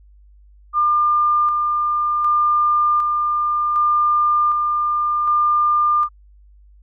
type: tone with tremolo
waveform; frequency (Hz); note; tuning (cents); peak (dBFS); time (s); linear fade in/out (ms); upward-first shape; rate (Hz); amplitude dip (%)
sine; 1200; D6; +37; -13; 0.73-6.09; 50; square; 0.66; 30
effects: added 50 Hz sine -45 dBFS peak until 6.82 s